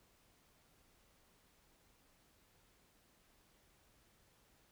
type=silence; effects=pink hiss -71 dBFS RMS until 4.71 s